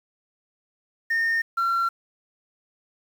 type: tone pair in turn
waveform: sine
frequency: 1828 / 1364.3 Hz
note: A#6 / F6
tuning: -34 / -41 cents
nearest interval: perfect fourth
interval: 507 cents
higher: first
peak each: -18 dBFS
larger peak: neither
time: 1.1-1.42 / 1.57-1.89 s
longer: neither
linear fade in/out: 10 ms
effects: tanh soft clip ceiling -19 dBFS + 8-bit